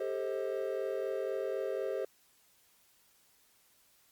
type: chord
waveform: triangle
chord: A half-diminished seventh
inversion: third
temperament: just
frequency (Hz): 396 / 440 / 528 / 633.6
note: G4 / A4 / C5 / Eb5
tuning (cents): +18 / 0 / +16 / +31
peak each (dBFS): -35 / -38 / -35 / -39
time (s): 0-2.05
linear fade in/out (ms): 5
effects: white hiss -67 dBFS RMS until 4.11 s + Opus 48 kbps